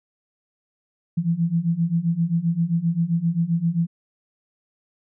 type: beating tone pair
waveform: sine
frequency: 163.9 / 171.5 Hz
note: E3 / F3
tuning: -10 / -31 cents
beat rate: 7.6 Hz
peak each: -23 / -21 dBFS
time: 1.17-3.87 s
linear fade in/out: 10 ms
effects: none